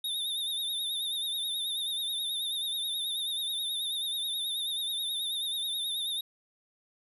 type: tone with vibrato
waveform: square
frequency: 3652 Hz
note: A#7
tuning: 36 cents flat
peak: -31 dBFS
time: 0.04-6.21 s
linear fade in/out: 5 ms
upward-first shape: sine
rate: 9.3 Hz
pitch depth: 68 cents each way
effects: none